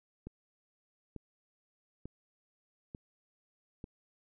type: click train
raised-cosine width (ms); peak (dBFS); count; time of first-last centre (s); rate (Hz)
3; -30; 5; 0.27-3.841; 1.12
effects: none